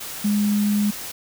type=tone in noise; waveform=sine; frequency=207.1 Hz; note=G#3; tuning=5 cents flat; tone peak=-17 dBFS; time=0.24-0.91 s; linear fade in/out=10 ms; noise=white; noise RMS=-33 dBFS; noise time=0-1.12 s; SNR=+13 dB; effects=none